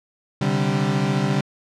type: chord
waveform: 35% pulse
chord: C suspended second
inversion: none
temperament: equal with one note detuned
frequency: 132.41 / 146.83 / 196 Hz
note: C3 / D3 / G3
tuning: +21 / 0 / 0 cents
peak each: -23 / -21 / -21 dBFS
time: 0.41-1.41 s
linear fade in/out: 5 ms
effects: low-pass 6000 Hz 12 dB/octave